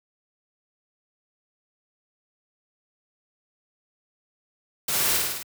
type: noise with echo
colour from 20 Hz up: white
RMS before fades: -26 dBFS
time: 4.88-5.17 s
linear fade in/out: 5 ms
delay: 52 ms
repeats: 5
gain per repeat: -2 dB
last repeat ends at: 5.43 s
effects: high-pass 80 Hz 12 dB/octave